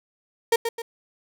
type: tone with echo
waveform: 35% pulse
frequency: 462 Hz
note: A#4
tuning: 16 cents flat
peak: -14 dBFS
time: 0.52-0.56 s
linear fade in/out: 5 ms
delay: 130 ms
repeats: 2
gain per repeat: -7 dB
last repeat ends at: 0.82 s
effects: none